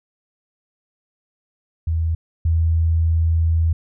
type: tone pair in turn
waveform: sine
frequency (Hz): 81.5 / 81.92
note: E2 / E2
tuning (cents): -19 / -10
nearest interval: unison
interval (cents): 9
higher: second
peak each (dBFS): -17 / -14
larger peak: second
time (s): 1.87-2.15 / 2.45-3.73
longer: second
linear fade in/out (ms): 5
effects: none